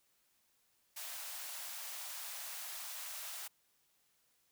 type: high-pass noise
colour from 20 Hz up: white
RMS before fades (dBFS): -45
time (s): 0.96-3.48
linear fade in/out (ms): 10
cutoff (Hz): 590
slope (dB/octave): 48
effects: white hiss -75 dBFS RMS until 4.51 s